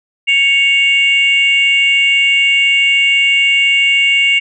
sine tone pair together, 2217 / 2793 Hz, C#7 / F7, 0 / -1 cents, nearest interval major third, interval 399 cents, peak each -10 dBFS, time 0.27-4.4 s, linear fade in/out 20 ms, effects tanh soft clip ceiling -3 dBFS

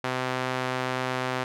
sawtooth tone with band-pass filter, 128.3 Hz, C3, 34 cents flat, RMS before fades -29 dBFS, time 0.04-1.44 s, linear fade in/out 2 ms, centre 1400 Hz, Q 0.59, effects none

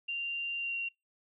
sine tone with pitch glide, 2779 to 2755 Hz, F7 to F7, -9 to -24 cents, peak -32 dBFS, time 0.08-0.89 s, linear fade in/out 10 ms, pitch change -15 cents, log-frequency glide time 0.57-0.76 s, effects noise-tail reverb RT60 0.2 s tail -25 dB re dry

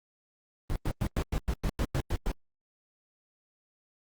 brown noise bursts, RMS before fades -28 dBFS, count 11, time 0.7-2.316 s, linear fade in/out 0 ms, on 56 ms, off 100 ms, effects Opus 24 kbps

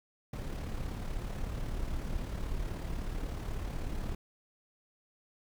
brown noise with amplitude modulation, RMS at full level -34 dBFS, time 0.33-4.15 s, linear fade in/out 5 ms, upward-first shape sine, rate 36.2 Hz, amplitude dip 45%, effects none

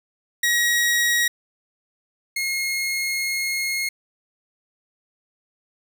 sawtooth tone pair in turn, 1901 / 2154 Hz, A#6 / C7, +33 / +50 cents, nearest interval major second, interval 217 cents, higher second, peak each -14 / -19 dBFS, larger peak first, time 0.43-1.28 / 2.36-3.89 s, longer second, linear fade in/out 5 ms, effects none

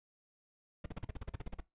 brown noise bursts, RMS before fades -39 dBFS, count 13, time 0.84-1.605 s, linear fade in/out 5 ms, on 21 ms, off 41 ms, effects noise-tail reverb RT60 0.2 s tail -19 dB re dry + resampled to 8000 Hz

